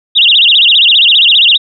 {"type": "tone with vibrato", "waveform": "sine", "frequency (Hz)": 3243, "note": "G#7", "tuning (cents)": -42, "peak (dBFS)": -3, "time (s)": [0.15, 1.58], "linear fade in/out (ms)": 20, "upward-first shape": "sine", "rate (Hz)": 15, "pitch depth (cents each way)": 290, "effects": []}